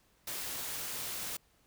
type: noise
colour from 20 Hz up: white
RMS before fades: -39 dBFS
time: 0.27-1.37 s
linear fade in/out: 5 ms
effects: pink hiss -69 dBFS RMS until 1.66 s